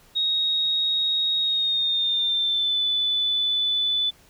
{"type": "tone with pitch glide", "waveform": "sine", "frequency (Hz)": [3761, 3489], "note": ["A#7", "A7"], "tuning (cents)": [15, -15], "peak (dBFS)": -20, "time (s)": [0.15, 4.11], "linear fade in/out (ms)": 20, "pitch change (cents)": -130, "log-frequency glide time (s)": [1.4, 2.85], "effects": ["pink hiss -55 dBFS RMS until 4.29 s"]}